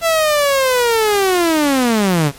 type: linear sweep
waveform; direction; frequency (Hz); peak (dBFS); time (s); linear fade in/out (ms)
sawtooth; down; 673 to 135.1; -8; 0.01-2.32; 50
effects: pink hiss -39 dBFS RMS until 2.38 s + MP3 64 kbps